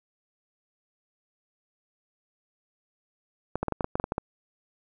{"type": "clicks", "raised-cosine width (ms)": 1, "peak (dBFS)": -13, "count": 11, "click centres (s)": [3.556, 3.63, 3.683, 3.723, 3.808, 3.844, 3.955, 3.999, 4.041, 4.121, 4.181], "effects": []}